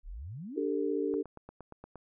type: exponential sweep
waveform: sine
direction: up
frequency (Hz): 30.87 to 452.5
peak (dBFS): -39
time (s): 0.03-0.64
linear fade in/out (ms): 50
type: chord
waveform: sine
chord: D suspended fourth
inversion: none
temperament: equal with one note detuned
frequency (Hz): 293.7 / 392 / 447.9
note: D4 / G4 / A4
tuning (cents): 0 / 0 / +31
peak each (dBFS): -33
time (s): 0.56-1.23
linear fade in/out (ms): 20
type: click train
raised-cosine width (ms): 1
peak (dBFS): -32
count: 8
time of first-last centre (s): 1.14-1.957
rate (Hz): 8.57
effects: none